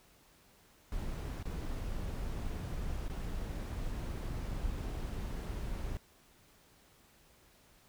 brown noise with dropouts, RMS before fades -38 dBFS, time 0.92-5.97 s, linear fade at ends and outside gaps 1 ms, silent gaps 1.428-1.454 / 3.082-3.098 s, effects pink hiss -64 dBFS RMS until 7.88 s

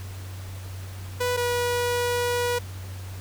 sawtooth tone pair in turn, 493.2 / 485 Hz, B4 / B4, -2 / -31 cents, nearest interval unison, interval 29 cents, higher first, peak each -19 dBFS, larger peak neither, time 1.2-1.37 / 1.37-2.59 s, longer second, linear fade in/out 10 ms, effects added 94 Hz sine -34 dBFS peak until 3.2 s + pink hiss -45 dBFS RMS until 3.2 s

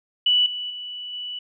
sine tone with level steps, 2960 Hz, F#7, in tune, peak -15 / -27 / -31 / -29 dBFS, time 0.26-1.39 s, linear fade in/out 5 ms, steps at 0.46 / 0.7 / 1.13 s, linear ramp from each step 2 ms, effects none

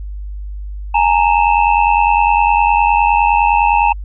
square ring-modulated tone, 880 Hz, A5, in tune, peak -7 dBFS, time 0.94-3.93 s, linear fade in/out 10 ms, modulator 44.9 Hz, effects added 50 Hz sine -23 dBFS peak until 4.04 s + resampled to 8000 Hz

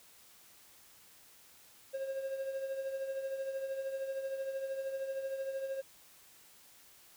triangle tone with tremolo, 538 Hz, C5, 48 cents sharp, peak -31 dBFS, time 1.93-5.82 s, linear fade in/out 20 ms, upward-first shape triangle, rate 13 Hz, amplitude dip 60%, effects white hiss -60 dBFS RMS until 7.16 s

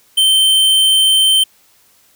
square tone, 3107 Hz, G7, 16 cents flat, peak -9 dBFS, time 0.17-1.44 s, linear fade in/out 10 ms, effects white hiss -52 dBFS RMS until 2.15 s

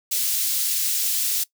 white high-pass noise, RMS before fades -23 dBFS, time 0.11-1.44 s, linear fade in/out 10 ms, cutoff 3800 Hz, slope 12 dB/octave, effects noise-tail reverb RT60 0.1 s tail -20 dB re dry

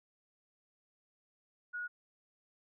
sine tone, 1452 Hz, F#6, 33 cents flat, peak -37 dBFS, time 1.73-1.88 s, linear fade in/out 20 ms, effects none

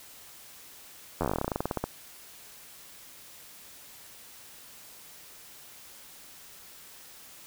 slowing click train, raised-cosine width 1 ms, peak -14 dBFS, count 21, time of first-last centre 1.21-1.84 s, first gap 11 ms, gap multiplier 1.1, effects white hiss -50 dBFS RMS until 7.46 s

